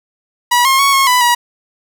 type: tone with pitch steps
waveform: sawtooth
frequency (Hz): 970 / 1071 / 1111 / 1086 / 994 / 962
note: B5 / C6 / C#6 / C#6 / B5 / B5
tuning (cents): -31 / +40 / +4 / -36 / +11 / -46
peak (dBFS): -5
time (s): 0.51-1.35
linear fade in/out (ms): 10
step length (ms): 140
effects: none